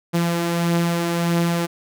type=beating tone pair; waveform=sawtooth; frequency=169 / 170.6 Hz; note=E3 / F3; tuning=+43 / -40 cents; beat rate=1.6 Hz; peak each=-23 / -15 dBFS; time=0.13-1.67 s; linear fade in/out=20 ms; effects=none